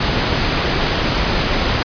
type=noise; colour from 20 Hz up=pink; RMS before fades=-17 dBFS; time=0-1.83 s; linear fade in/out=5 ms; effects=resampled to 11025 Hz